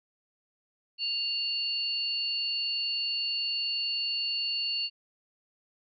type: tone pair together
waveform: sine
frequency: 2794 / 4435 Hz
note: F7 / C#8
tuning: 0 / 0 cents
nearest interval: minor sixth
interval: 800 cents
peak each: -32 / -30 dBFS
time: 0.98-4.9 s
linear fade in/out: 50 ms
effects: none